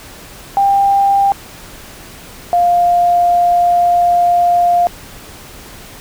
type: tone pair in turn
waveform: sine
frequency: 794 / 701.1 Hz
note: G5 / F5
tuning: +22 / +7 cents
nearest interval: major second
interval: 215 cents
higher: first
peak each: -8 dBFS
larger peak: neither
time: 0.57-1.32 / 2.53-4.87 s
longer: second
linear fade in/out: 0 ms
effects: pink hiss -35 dBFS RMS until 6 s